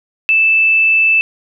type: tone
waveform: sine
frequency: 2637 Hz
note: E7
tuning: in tune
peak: -8 dBFS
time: 0.29-1.21 s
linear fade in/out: 0 ms
effects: none